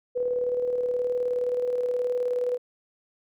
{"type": "tone with tremolo", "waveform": "sine", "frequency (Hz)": 493.9, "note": "B4", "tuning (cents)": 0, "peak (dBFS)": -22, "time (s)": [0.15, 2.58], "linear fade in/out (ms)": 20, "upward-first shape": "square", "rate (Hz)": 19, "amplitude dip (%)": 35, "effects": []}